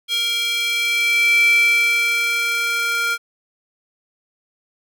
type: tone with high-pass filter sweep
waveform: square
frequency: 466.2 Hz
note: A#4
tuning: in tune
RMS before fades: -18 dBFS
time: 0.08-3.18 s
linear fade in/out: 50 ms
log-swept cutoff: 3000 to 1700 Hz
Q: 7.9
effects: none